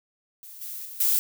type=noise with level steps; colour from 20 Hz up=violet; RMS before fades=-44 / -36 / -40 / -22 dBFS; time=0.43-1.19 s; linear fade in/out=0 ms; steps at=0.61 / 0.85 / 1 s; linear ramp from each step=5 ms; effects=none